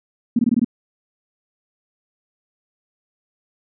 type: tone bursts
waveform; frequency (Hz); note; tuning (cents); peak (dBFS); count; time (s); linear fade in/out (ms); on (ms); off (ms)
sine; 235.9; A#3; +21; -12; 6; 0.36-0.646; 5; 31; 20
effects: none